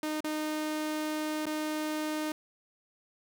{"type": "tone with dropouts", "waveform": "sawtooth", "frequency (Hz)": 307.3, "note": "D#4", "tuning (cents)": -21, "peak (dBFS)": -27, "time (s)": [0.03, 2.32], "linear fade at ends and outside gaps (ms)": 2, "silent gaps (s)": [[0.205, 0.243], [1.457, 1.466]], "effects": []}